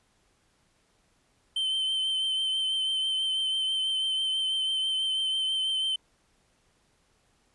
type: tone with vibrato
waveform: triangle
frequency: 3093 Hz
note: G7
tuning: 24 cents flat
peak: -24 dBFS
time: 1.56-5.96 s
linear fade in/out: 5 ms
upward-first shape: triangle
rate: 6.1 Hz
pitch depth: 26 cents each way
effects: pink hiss -68 dBFS RMS until 7.54 s + resampled to 24000 Hz